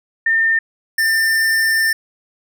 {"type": "tone pair in turn", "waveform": ["sine", "square"], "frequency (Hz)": [1809, 1794.4], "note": ["A6", "A6"], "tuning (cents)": [48, 34], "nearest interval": "unison", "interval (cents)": 14, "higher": "first", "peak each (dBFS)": [-12, -14], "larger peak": "first", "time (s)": [[0.26, 0.59], [0.98, 1.93]], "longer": "second", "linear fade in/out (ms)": 5, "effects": []}